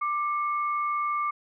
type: tone pair together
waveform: sine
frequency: 1181 / 2190 Hz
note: D6 / C#7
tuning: +9 / -22 cents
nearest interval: major seventh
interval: 1069 cents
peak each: -25 / -36 dBFS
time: 0.01-1.31 s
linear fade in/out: 10 ms
effects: none

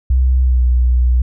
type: tone with pitch glide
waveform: sine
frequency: 64 to 61.61 Hz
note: C2 to B1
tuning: -38 to -4 cents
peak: -9 dBFS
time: 0.1-1.22 s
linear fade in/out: 5 ms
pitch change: -66 cents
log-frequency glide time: 0.42-0.62 s
effects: none

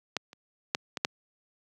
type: clicks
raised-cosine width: 0.2 ms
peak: -11 / -29 / -8 / -15 / -7 dBFS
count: 5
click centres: 0.167 / 0.331 / 0.749 / 0.972 / 1.049 s
effects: high-pass 150 Hz 12 dB/octave

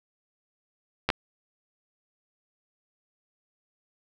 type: clicks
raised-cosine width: 0.3 ms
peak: -7 dBFS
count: 2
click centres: 1.09 / 1.102 s
effects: none

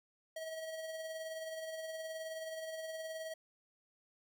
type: tone with tremolo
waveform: square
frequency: 641 Hz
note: E5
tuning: 49 cents flat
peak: -40 dBFS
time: 0.36-3.34 s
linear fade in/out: 5 ms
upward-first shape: triangle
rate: 19 Hz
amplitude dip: 45%
effects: none

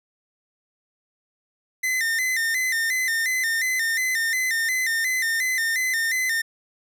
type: tone with vibrato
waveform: 45% pulse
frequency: 1922 Hz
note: B6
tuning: 48 cents flat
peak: -21 dBFS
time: 1.83-6.42 s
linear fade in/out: 10 ms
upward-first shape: square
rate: 2.8 Hz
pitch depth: 97 cents each way
effects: none

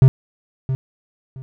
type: tone with echo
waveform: triangle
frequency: 131.8 Hz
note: C3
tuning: 13 cents sharp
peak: -3 dBFS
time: 0.02-0.08 s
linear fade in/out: 0 ms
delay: 670 ms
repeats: 2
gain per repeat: -13 dB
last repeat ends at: 1.42 s
effects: none

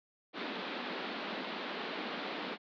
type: band-pass noise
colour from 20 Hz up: pink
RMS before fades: -40 dBFS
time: 0.33-2.58 s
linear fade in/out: 50 ms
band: 200 to 4200 Hz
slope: 48 dB/octave
effects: none

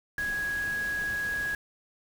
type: tone in noise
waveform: sine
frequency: 1661.2 Hz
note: G#6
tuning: in tune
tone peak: -28 dBFS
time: 0.18-1.55 s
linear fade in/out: 2 ms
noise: pink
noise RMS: -42 dBFS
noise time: 0.18-1.55 s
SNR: +11 dB
effects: none

